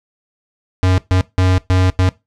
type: tone bursts at uneven times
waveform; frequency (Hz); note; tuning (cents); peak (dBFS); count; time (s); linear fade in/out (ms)
square; 92.5; F#2; 0; -11; 5; 0.83-0.98 / 1.11-1.21 / 1.38-1.58 / 1.7-1.9 / 1.99-2.09; 0
effects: noise-tail reverb RT60 0.2 s tail -19 dB re dry + low-pass 6000 Hz 12 dB/octave